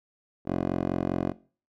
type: tone with band-pass filter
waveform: 10% pulse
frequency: 45 Hz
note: F#1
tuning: 47 cents flat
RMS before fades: -28 dBFS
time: 0.45-1.34 s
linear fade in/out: 50 ms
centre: 410 Hz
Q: 1.5
effects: noise-tail reverb RT60 0.4 s tail -20 dB re dry